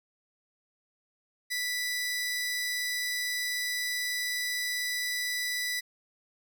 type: tone pair together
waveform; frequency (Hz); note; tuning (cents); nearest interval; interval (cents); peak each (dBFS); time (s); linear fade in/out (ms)
sawtooth; 1975.5 / 4978; B6 / D#8; 0 / 0; octave + major third; 1600; -27 / -34; 1.5-5.81; 20
effects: none